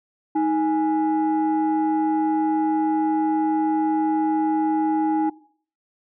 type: tone pair together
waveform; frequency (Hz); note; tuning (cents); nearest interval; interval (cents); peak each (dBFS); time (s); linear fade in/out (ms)
sine; 314.4 / 830.6; D#4 / G#5; +18 / 0; octave + perfect fourth; 1682; -18 / -21; 0.35-5.3; 10
effects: noise-tail reverb RT60 0.5 s tail -20 dB re dry + tanh soft clip ceiling -14 dBFS